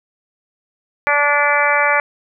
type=harmonic tone; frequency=290 Hz; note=D4; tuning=22 cents flat; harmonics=2 / 3 / 4 / 5 / 6 / 7 / 8; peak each=-20 / -20 / -20 / -20 / -20 / -20 / -20 dBFS; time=1.07-2 s; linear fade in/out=0 ms; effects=none